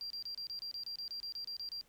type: tone bursts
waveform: triangle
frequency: 4743 Hz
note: D8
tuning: 16 cents sharp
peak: -37 dBFS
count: 15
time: 0.01-1.811 s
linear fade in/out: 0 ms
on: 93 ms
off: 29 ms
effects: tanh soft clip ceiling -36 dBFS + pink hiss -69 dBFS RMS until 1.88 s